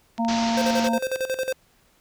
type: harmonic tone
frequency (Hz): 230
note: A#3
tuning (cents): -23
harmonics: 1 / 3 / 4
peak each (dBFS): -22 / -27 / -28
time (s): 0.18-0.99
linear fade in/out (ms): 20
type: clicks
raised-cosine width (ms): 0.2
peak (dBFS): -20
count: 5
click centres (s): 0.18 / 0.249 / 0.306 / 0.857 / 1.157
type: low-pass noise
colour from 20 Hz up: white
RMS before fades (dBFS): -31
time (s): 0.28-0.88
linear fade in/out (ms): 5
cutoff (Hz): 6100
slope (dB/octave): 48
type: tone with tremolo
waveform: square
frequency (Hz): 521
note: C5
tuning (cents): -7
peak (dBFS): -23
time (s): 0.57-1.53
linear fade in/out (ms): 5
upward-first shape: square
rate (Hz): 11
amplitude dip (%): 75
effects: pink hiss -61 dBFS RMS until 2 s